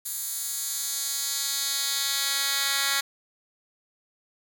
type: tone with high-pass filter sweep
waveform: 10% pulse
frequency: 276.9 Hz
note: C#4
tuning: 2 cents flat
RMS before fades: -28 dBFS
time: 0.05-3.01 s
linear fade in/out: 10 ms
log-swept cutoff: 9600 to 2300 Hz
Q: 1
effects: none